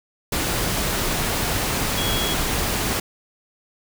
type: tone in noise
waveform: sine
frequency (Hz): 3327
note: G#7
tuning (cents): +2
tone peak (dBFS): -26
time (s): 1.97-2.34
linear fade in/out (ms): 5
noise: pink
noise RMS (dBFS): -23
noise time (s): 0.32-3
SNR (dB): -6
effects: none